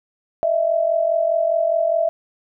sine tone pair together, 622.3 / 667.2 Hz, D#5 / E5, 0 / +21 cents, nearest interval minor second, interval 121 cents, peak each -21 / -17 dBFS, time 0.43-2.09 s, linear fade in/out 0 ms, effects none

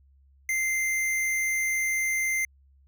square tone, 2086 Hz, C7, 6 cents flat, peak -25 dBFS, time 0.49-2.45 s, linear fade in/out 2 ms, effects added 68 Hz sine -56 dBFS peak until 2.87 s

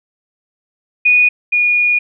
sine tone pair in turn, 2467 / 2443 Hz, D#7 / D#7, -15 / -32 cents, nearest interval unison, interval 17 cents, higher first, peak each -7 / -10 dBFS, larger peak first, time 1.05-1.29 / 1.52-1.99 s, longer second, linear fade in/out 10 ms, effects none

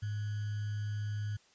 sine tone with sample-and-hold, 104.8 Hz, G#2, 16 cents sharp, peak -33 dBFS, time 0.02-1.37 s, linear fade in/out 10 ms, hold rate 1575 Hz, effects white hiss -65 dBFS RMS until 1.54 s + resampled to 16000 Hz

